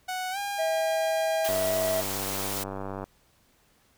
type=tone with pitch glide; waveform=sawtooth; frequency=740 to 807 Hz; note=F#5 to G#5; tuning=0 to -50 cents; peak=-26 dBFS; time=0.08-1.49 s; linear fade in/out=10 ms; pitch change=+150 cents; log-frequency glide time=0.31-0.38 s
type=tone; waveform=triangle; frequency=647 Hz; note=E5; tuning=32 cents flat; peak=-23 dBFS; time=0.58-2.02 s; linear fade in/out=20 ms
type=high-pass noise; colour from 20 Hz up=white; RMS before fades=-33 dBFS; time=1.44-2.64 s; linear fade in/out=10 ms; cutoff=310 Hz; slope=96 dB/octave
type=click train; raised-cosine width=1 ms; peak=-21 dBFS; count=152; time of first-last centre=1.49-3.04 s; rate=97.4 Hz
effects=pink hiss -64 dBFS RMS until 3.97 s